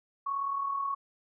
sine tone with amplitude modulation, 1108.7 Hz, C#6, in tune, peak -27 dBFS, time 0.26-0.95 s, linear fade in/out 10 ms, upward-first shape sine, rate 38.9 Hz, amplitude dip 50%, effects none

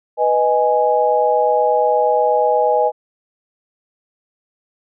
sine chord, G# minor, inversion first, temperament equal, 493.9 / 622.3 / 830.6 Hz, B4 / D#5 / G#5, 0 / 0 / 0 cents, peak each -17 / -17 / -16 dBFS, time 0.17-2.92 s, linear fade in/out 50 ms, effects none

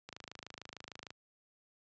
click train, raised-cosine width 0.2 ms, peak -28 dBFS, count 28, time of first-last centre 0.09-1.105 s, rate 26.6 Hz, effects high-pass 80 Hz 12 dB/octave + resampled to 16000 Hz

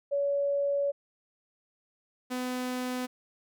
sine / sawtooth tone pair in turn, 565 / 251.7 Hz, C#5 / B3, +33 / +33 cents, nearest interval octave + major second, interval 1400 cents, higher first, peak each -25 / -27 dBFS, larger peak first, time 0.11-0.92 / 2.3-3.07 s, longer first, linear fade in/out 20 ms, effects none

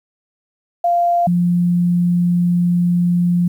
sine tone pair in turn, 694 / 175.26 Hz, F5 / F3, -11 / +6 cents, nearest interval 2 octaves, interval 2383 cents, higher first, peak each -12 dBFS, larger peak neither, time 0.84-1.27 / 1.27-3.48 s, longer second, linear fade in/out 5 ms, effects 8-bit

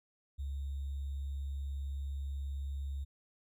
sine tone with sample-and-hold, 69.3 Hz, C#2, in tune, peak -35 dBFS, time 0.38-3.05 s, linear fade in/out 20 ms, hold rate 3675 Hz, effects MP3 96 kbps

